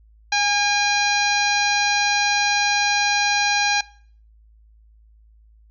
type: harmonic tone with a mistuned harmonic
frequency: 812 Hz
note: G#5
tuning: 39 cents flat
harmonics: 1 / 2 / 3 / 4 / 5 / 6 / 7 / 8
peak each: -22 / -23 / -23 / -33 / -24 / -32 / -29 / -34 dBFS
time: 0.32-3.81 s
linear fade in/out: 5 ms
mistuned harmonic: 1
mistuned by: +19 cents
effects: noise-tail reverb RT60 0.5 s tail -21 dB re dry + added 54 Hz sine -49 dBFS peak until 5.7 s